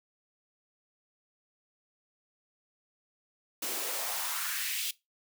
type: noise with high-pass filter sweep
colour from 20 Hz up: white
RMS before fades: -34 dBFS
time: 3.62-4.91 s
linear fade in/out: 5 ms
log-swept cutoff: 280 to 3200 Hz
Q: 2.4
effects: noise-tail reverb RT60 0.2 s tail -20 dB re dry

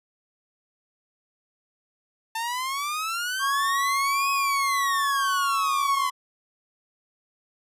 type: exponential two-way sweep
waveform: sawtooth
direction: up then down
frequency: 892 to 2544 to 1008 Hz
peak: -23 dBFS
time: 2.35-6.1 s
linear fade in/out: 5 ms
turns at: 4.31 s
type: tone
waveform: triangle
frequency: 1108 Hz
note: C#6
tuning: 1 cent flat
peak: -21 dBFS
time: 3.39-6.11 s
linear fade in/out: 50 ms
effects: resampled to 32000 Hz

